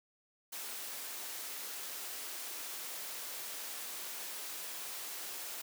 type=high-pass noise; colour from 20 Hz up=white; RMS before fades=-43 dBFS; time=0.52-5.62 s; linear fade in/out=10 ms; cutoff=320 Hz; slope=12 dB/octave; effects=none